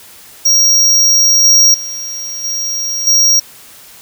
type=tone with level steps; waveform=square; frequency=5640 Hz; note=F8; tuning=16 cents sharp; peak=-7 / -5 / -21 / -16 / -7 dBFS; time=0.45-3.4 s; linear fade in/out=10 ms; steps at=1.44 / 1.74 / 2.44 / 3.07 s; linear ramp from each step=2 ms; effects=white hiss -38 dBFS RMS until 4.01 s